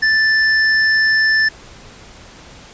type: tone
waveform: square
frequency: 1760 Hz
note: A6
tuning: in tune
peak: -12 dBFS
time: 0.02-1.49 s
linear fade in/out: 10 ms
effects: pink hiss -40 dBFS RMS until 2.73 s + resampled to 16000 Hz